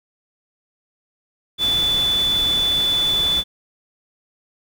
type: tone in noise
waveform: sine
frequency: 3480 Hz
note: A7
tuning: 20 cents flat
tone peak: -16 dBFS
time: 1.58-3.44 s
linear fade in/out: 50 ms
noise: pink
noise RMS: -30 dBFS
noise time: 1.58-3.44 s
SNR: +11 dB
effects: none